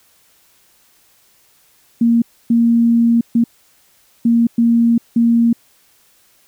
sine tone bursts at uneven times, 233.1 Hz, A#3, in tune, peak -9 dBFS, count 6, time 2.01-2.22 / 2.5-3.21 / 3.35-3.44 / 4.25-4.47 / 4.58-4.98 / 5.16-5.53 s, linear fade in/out 5 ms, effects white hiss -54 dBFS RMS until 6.47 s

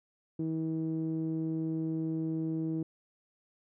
sawtooth tone with low-pass filter, 160.4 Hz, E3, 47 cents flat, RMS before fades -33 dBFS, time 0.39-2.83 s, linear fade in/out 5 ms, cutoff 340 Hz, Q 3.6, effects none

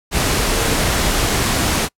sine tone in noise, 453 Hz, A#4, 50 cents flat, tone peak -24 dBFS, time 0.5-0.78 s, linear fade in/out 50 ms, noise pink, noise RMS -17 dBFS, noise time 0.11-1.89 s, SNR -10 dB, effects noise-tail reverb RT60 0.1 s tail -26 dB re dry + low-pass 12000 Hz 12 dB/octave

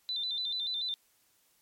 sine tone with vibrato, 3782 Hz, A#7, 24 cents sharp, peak -31 dBFS, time 0.09-0.94 s, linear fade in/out 0 ms, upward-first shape square, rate 6.9 Hz, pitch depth 93 cents each way, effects white hiss -69 dBFS RMS until 1.61 s + MP3 64 kbps

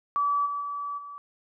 sine tone with level steps, 1150 Hz, D6, 37 cents flat, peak -22 / -28 / -30 / -38 dBFS, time 0.16-1.18 s, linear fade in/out 0 ms, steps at 0.45 / 0.6 / 0.97 s, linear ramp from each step 20 ms, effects none

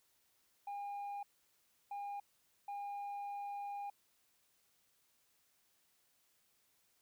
sine tone bursts at uneven times, 810 Hz, G#5, 43 cents flat, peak -38 dBFS, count 3, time 0.67-1.23 / 1.91-2.2 / 2.68-3.9 s, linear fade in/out 5 ms, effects tanh soft clip ceiling -40 dBFS + white hiss -75 dBFS RMS until 7.01 s

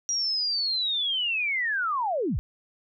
sine linear sweep, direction down, 5760 to 31.62 Hz, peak -24 dBFS, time 0.09-2.39 s, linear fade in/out 0 ms, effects none

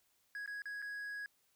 triangle tone with dropouts, 1661.2 Hz, G#6, in tune, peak -39 dBFS, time 0.35-1.26 s, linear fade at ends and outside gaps 1 ms, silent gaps 0.461-0.476 / 0.62-0.656 / 0.819-0.824 s, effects white hiss -75 dBFS RMS until 1.55 s

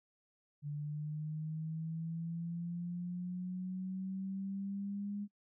sine linear sweep, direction up, 145.5 to 205.1 Hz, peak -37 dBFS, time 0.62-5.28 s, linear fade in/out 50 ms, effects noise-tail reverb RT60 0.1 s tail -24 dB re dry

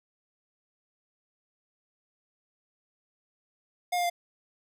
square tone with pitch steps, 713 / 704.8 / 696.7 Hz, F5 / F5 / F5, +36 / +16 / -4 cents, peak -26 dBFS, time 3.92-4.1 s, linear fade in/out 10 ms, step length 60 ms, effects none

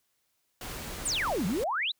pink noise, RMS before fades -39 dBFS, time 0.61-1.64 s, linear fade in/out 2 ms
sine exponential two-way sweep, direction down then up, 9956 to 164.6 to 4157 Hz, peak -27 dBFS, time 1.05-1.92 s, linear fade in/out 10 ms, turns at 1.46 s
effects white hiss -75 dBFS RMS until 1.99 s

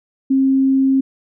sine tone, 267.7 Hz, C4, 40 cents sharp, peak -11 dBFS, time 0.3-1.01 s, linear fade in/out 10 ms, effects none

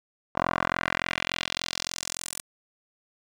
10% pulse tone with band-pass filter sweep, 43.47 Hz, F1, 7 cents flat, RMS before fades -30 dBFS, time 0.35-2.41 s, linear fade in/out 10 ms, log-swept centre 940 to 10000 Hz, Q 1.7, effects none

